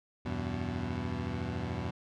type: chord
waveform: 20% pulse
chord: E minor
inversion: none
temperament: equal with one note detuned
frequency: 82.41 / 96.04 / 123.47 Hz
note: E2 / G2 / B2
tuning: 0 / -35 / 0 cents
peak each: -33 dBFS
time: 0.25-1.91 s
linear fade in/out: 10 ms
effects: low-pass 4000 Hz 12 dB/octave